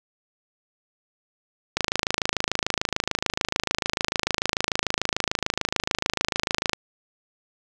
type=click train; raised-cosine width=0.2 ms; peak=-4 dBFS; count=134; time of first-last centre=1.77-6.733 s; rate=26.8 Hz; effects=none